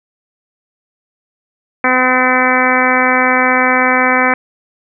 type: harmonic tone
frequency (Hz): 254.8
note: C4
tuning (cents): -46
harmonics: 1 / 2 / 3 / 4 / 5 / 6 / 7 / 8 / 9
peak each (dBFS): -18 / -18 / -18 / -18 / -18 / -18 / -18 / -18 / -18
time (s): 1.84-4.34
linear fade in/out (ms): 2
effects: none